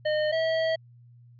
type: tone pair in turn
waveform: square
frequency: 611 / 646.7 Hz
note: D#5 / E5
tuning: -32 / -33 cents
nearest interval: minor second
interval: 99 cents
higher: second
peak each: -24 dBFS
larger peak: neither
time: 0.05-0.32 / 0.32-0.76 s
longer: second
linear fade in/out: 10 ms
effects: added 120 Hz sine -50 dBFS peak until 1.39 s + resampled to 11025 Hz